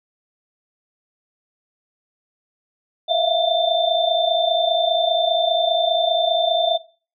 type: tone cluster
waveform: sine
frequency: 648 / 673 / 703 / 3566 Hz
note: E5 / E5 / F5 / A7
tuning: -30 / +36 / +11 / +22 cents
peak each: -22 dBFS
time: 3.08-6.78 s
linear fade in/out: 20 ms
effects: noise-tail reverb RT60 0.4 s tail -20 dB re dry